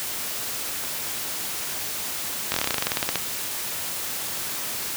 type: slowing click train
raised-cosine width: 0.2 ms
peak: -5 dBFS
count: 17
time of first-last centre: 2.52-3.157 s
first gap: 21 ms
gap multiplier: 1.08
effects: white hiss -30 dBFS RMS until 4.96 s + high-pass 60 Hz 12 dB/octave